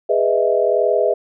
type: chord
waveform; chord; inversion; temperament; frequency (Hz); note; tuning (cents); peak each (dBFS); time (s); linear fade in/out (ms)
sine; E major seventh; first; just; 412 / 494.4 / 618.1 / 659.3; G#4 / B4 / D#5 / E5; -14 / +2 / -12 / 0; -19; 0.09-1.14; 10
effects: none